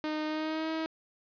sawtooth tone with pitch glide, 307.5 to 320 Hz, D#4 to D#4, -20 to +49 cents, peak -27 dBFS, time 0.04-0.86 s, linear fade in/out 0 ms, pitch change +69 cents, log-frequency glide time 0.26-0.71 s, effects resampled to 11025 Hz + 9-bit

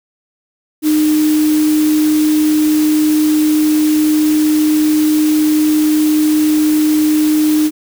sine tone in noise, 306.2 Hz, D#4, 28 cents flat, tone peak -9 dBFS, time 0.82-7.71 s, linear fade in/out 50 ms, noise white, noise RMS -25 dBFS, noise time 0.82-7.71 s, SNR +13 dB, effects none

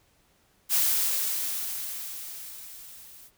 blue noise with level ramp, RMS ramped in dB -22 to -50 dBFS, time 0.69-3.31 s, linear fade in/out 50 ms, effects pink hiss -65 dBFS RMS until 3.37 s

